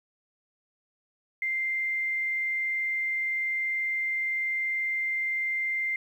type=tone; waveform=sine; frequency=2093 Hz; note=C7; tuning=in tune; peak=-26 dBFS; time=1.42-5.96 s; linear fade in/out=2 ms; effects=10-bit